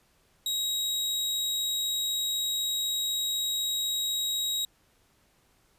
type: tone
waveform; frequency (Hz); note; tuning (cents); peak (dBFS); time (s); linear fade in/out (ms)
sawtooth; 3812; A#7; +38; -24; 0.46-4.65; 2
effects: pink hiss -66 dBFS RMS until 5.78 s + resampled to 32000 Hz